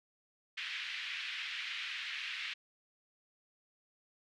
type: band-pass noise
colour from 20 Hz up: white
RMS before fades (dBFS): -41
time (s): 0.57-2.54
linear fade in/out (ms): 10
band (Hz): 1800 to 3200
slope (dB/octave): 24
effects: none